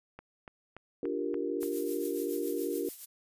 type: click train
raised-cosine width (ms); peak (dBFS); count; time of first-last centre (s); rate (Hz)
0.5; -30; 6; 0.19-1.631; 3.47
type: chord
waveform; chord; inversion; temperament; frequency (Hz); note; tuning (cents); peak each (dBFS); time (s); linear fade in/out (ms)
sine; G minor seventh; second; equal; 293.7 / 349.2 / 392 / 466.2; D4 / F4 / G4 / Bb4; 0 / 0 / 0 / 0; -36; 1.03-2.89; 2
type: noise with tremolo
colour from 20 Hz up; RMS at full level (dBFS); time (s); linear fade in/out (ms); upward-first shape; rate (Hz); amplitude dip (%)
violet; -39; 1.6-3.06; 20; triangle; 7.1; 65
effects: resampled to 32000 Hz